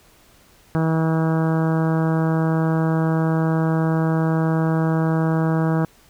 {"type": "harmonic tone", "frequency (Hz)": 161.1, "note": "E3", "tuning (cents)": -39, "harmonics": [1, 2, 3, 4, 5, 6, 7, 8, 9, 10], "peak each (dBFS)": [-18, -24, -28, -30, -32, -34, -35, -36, -37, -38], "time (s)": [0.75, 5.85], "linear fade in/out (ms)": 0, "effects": ["pink hiss -53 dBFS RMS until 6.09 s"]}